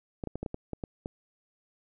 clicks, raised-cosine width 2 ms, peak -21 dBFS, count 9, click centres 0.238 / 0.273 / 0.356 / 0.43 / 0.462 / 0.544 / 0.733 / 0.838 / 1.059 s, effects none

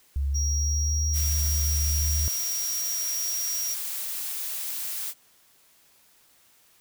sine tone with pitch glide, 69.3 to 73.85 Hz, C#2 to D2, 0 to +10 cents, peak -23 dBFS, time 0.16-2.28 s, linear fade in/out 0 ms, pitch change +110 cents, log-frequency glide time 0.3-1.07 s
triangle tone, 5680 Hz, F8, 28 cents sharp, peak -27 dBFS, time 0.34-3.75 s, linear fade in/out 20 ms
blue noise, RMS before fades -32 dBFS, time 1.12-5.14 s, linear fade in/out 50 ms
effects white hiss -60 dBFS RMS until 6.8 s

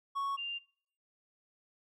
triangle / sine tone pair in turn, 1108.7 / 2794 Hz, C#6 / F7, 0 / 0 cents, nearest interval octave + major third, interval 1600 cents, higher second, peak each -30 / -36 dBFS, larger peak first, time 0.15-0.37 / 0.37-0.59 s, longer neither, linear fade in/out 20 ms, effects noise-tail reverb RT60 0.6 s tail -24 dB re dry

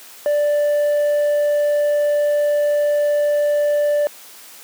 triangle tone with hard clipping, 587.3 Hz, D5, in tune, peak -13 dBFS, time 0.26-4.07 s, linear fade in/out 0 ms, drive 1 dB, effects white hiss -41 dBFS RMS until 4.63 s + high-pass 300 Hz 12 dB/octave

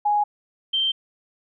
sine tone pair in turn, 830.6 / 3136 Hz, G#5 / G7, 0 / 0 cents, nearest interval octave + major seventh, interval 2300 cents, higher second, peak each -17 / -19 dBFS, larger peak first, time 0.05-0.24 / 0.73-0.92 s, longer neither, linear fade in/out 10 ms, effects none

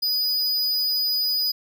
square tone, 4953 Hz, D#8, 9 cents flat, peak -21 dBFS, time 0.02-1.52 s, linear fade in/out 10 ms, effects none

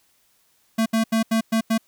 square tone bursts at uneven times, 224.1 Hz, A3, 32 cents sharp, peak -18 dBFS, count 6, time 0.78-0.86 / 0.93-1.04 / 1.12-1.23 / 1.31-1.41 / 1.52-1.61 / 1.7-1.78 s, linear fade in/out 10 ms, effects white hiss -63 dBFS RMS until 1.87 s

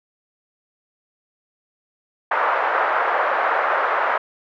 white band-pass noise, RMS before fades -20 dBFS, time 2.31-4.18 s, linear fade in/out 5 ms, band 540 to 1500 Hz, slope 24 dB/octave, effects none

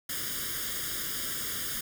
white noise with comb filter, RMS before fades -34 dBFS, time 0.09-1.81 s, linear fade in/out 5 ms, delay 0.59 ms, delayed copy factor +0.95, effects none

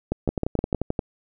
two click trains, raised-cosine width 2 ms, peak -9 / -10 dBFS, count 5 / 9, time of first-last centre 0.12-0.747 / 0.29-0.992 s, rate 6.38 / 11.4 Hz, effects none

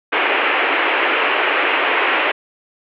white band-pass noise, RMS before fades -17 dBFS, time 0.12-2.32 s, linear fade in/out 10 ms, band 300 to 2800 Hz, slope 48 dB/octave, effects none

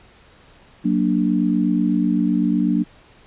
sine chord, Gb augmented, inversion none, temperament equal, 185 / 233.1 / 293.7 Hz, Gb3 / Bb3 / D4, 0 / 0 / 0 cents, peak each -20 dBFS, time 0.84-2.84 s, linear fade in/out 20 ms, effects pink hiss -50 dBFS RMS until 3.26 s + resampled to 8000 Hz

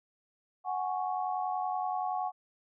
sine chord, F# suspended second, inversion none, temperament equal, 740 / 830.6 / 1108.7 Hz, F#5 / G#5 / C#6, 0 / 0 / 0 cents, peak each -32 / -36 / -38 dBFS, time 0.64-2.32 s, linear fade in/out 50 ms, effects none

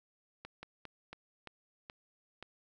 slowing click train, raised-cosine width 0.3 ms, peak -29 dBFS, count 7, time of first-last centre 0.45-2.426 s, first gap 180 ms, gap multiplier 1.24, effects none

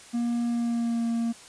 triangle tone with pitch glide, 237 to 231.7 Hz, A#3 to A#3, +29 to -10 cents, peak -22 dBFS, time 0.13-1.33 s, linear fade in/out 20 ms, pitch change -39 cents, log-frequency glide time 0.45-1.07 s, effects white hiss -48 dBFS RMS until 1.48 s + resampled to 22050 Hz

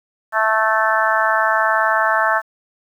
harmonic tone, 219.4 Hz, A3, 5 cents flat, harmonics 3 / 4 / 5 / 6 / 7 / 8, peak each -21 / -21 / -21 / -21 / -21 / -21 dBFS, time 0.32-2.42 s, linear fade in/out 50 ms, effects 8-bit

